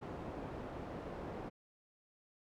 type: low-pass noise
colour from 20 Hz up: white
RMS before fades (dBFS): -45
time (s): 0.01-1.5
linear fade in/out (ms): 20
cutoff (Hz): 610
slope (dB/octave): 12
effects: none